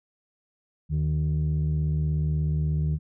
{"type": "tone pair together", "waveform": "sine", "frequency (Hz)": [76.6, 153.2], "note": ["D#2", "D#3"], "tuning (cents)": [-27, -27], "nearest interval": "octave", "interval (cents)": 1200, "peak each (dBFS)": [-24, -22], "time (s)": [0.89, 2.99], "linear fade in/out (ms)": 50, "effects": ["tanh soft clip ceiling -19 dBFS"]}